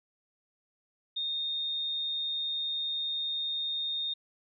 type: tone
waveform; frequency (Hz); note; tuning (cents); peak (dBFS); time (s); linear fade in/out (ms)
sine; 3675; A#7; -25; -30; 1.16-4.14; 10
effects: none